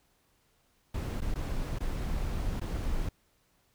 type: noise with dropouts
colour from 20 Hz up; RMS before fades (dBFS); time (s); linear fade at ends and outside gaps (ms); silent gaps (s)
brown; -32; 0.94-3.09; 5; 1.207-1.217 / 1.342-1.355 / 1.787-1.804 / 2.599-2.613
effects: pink hiss -70 dBFS RMS until 3.74 s